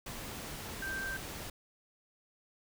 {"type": "tone in noise", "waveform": "sine", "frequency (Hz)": 1568, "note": "G6", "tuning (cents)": 0, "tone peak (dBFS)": -36, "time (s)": [0.82, 1.17], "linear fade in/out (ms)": 5, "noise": "pink", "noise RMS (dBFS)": -43, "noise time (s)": [0.06, 1.5], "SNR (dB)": 4, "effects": []}